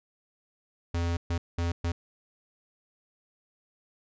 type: tone bursts at uneven times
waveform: square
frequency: 85.3 Hz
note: F2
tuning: 40 cents flat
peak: -27 dBFS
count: 4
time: 0.94-1.17 / 1.3-1.38 / 1.58-1.72 / 1.84-1.92 s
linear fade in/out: 5 ms
effects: resampled to 16000 Hz